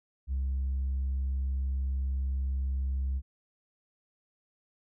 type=tone with tanh clipping; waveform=triangle; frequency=66.7 Hz; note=C2; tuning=34 cents sharp; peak=-28 dBFS; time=0.27-3.22 s; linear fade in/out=50 ms; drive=6 dB; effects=none